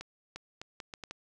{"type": "accelerating click train", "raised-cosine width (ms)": 0.2, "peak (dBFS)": -24, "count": 7, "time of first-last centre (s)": [0.01, 1.11], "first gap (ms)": 350, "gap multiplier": 0.73, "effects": []}